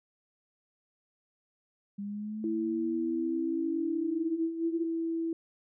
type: exponential sweep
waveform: sine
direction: up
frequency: 200 to 349.7 Hz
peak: -34 dBFS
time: 1.98-4.85 s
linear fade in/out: 10 ms
type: tone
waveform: sine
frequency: 329.6 Hz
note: E4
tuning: in tune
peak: -29 dBFS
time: 2.44-5.33 s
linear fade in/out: 2 ms
effects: none